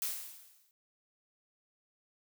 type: noise with exponential decay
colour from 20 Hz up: blue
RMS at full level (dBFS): -33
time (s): 0.02-0.71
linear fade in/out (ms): 1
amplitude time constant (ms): 150
effects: none